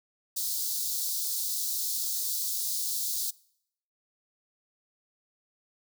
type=high-pass noise; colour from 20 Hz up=white; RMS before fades=-31 dBFS; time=0.36-3.31 s; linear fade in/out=10 ms; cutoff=3900 Hz; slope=48 dB/octave; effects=noise-tail reverb RT60 0.7 s tail -23 dB re dry